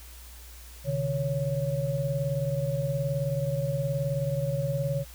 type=tone cluster; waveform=sine; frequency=132.1 / 151 / 556 Hz; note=C3 / D3 / C#5; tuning=+17 / +48 / +5 cents; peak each=-30 dBFS; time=0.84-5.05 s; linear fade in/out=50 ms; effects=added 60 Hz sine -45 dBFS peak until 5.14 s + white hiss -50 dBFS RMS until 5.14 s